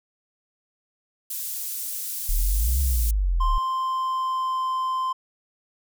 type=high-pass noise; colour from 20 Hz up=pink; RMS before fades=-31 dBFS; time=1.3-3.11 s; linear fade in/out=5 ms; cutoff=10000 Hz; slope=12 dB/octave
type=exponential two-way sweep; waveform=sine; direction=up then down; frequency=34.65 to 69.3 to 34.65 Hz; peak=-19 dBFS; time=2.29-3.58 s; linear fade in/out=0 ms; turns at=2.8 s
type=tone with pitch glide; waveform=triangle; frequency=1046.5 to 1038.7 Hz; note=C6 to C6; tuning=0 to -13 cents; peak=-21 dBFS; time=3.4-5.13 s; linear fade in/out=10 ms; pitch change=-13 cents; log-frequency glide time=3.53-4.68 s
effects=none